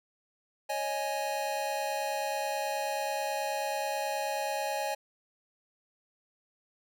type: chord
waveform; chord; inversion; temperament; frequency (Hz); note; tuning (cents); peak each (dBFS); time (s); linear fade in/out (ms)
square; C# suspended second; none; just; 554.4 / 623.7 / 831.5; C#5 / D#5 / G#5; 0 / +4 / +2; -37 / -37 / -34; 0.69-4.95; 10
effects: none